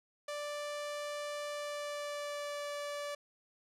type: tone with pitch glide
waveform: sawtooth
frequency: 587 to 580.3 Hz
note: D5 to D5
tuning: -1 to -21 cents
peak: -34 dBFS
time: 0.28-3.15 s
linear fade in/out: 5 ms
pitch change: -20 cents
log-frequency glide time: 1.5-2.71 s
effects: low-pass 10000 Hz 12 dB/octave